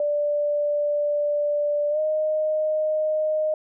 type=tone with pitch glide; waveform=sine; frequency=587.3 to 618.3 Hz; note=D5 to D#5; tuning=0 to -11 cents; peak=-20 dBFS; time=0-3.54 s; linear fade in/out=2 ms; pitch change=+89 cents; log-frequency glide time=1.9-1.99 s; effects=none